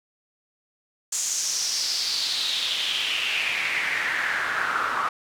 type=noise with band-pass filter sweep; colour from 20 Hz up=pink; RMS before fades=-26 dBFS; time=1.12-5.09 s; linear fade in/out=5 ms; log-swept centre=7100 to 1200 Hz; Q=4.5; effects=none